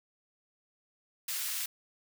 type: high-pass noise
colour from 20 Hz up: white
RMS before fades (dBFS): -35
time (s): 1.28-1.66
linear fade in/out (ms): 5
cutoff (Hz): 1700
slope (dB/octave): 12
effects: none